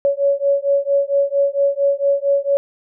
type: beating tone pair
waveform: sine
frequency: 558 / 562.4 Hz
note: C#5 / C#5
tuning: +11 / +25 cents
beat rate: 4.4 Hz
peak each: -17 dBFS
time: 0.05-2.57 s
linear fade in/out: 0 ms
effects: none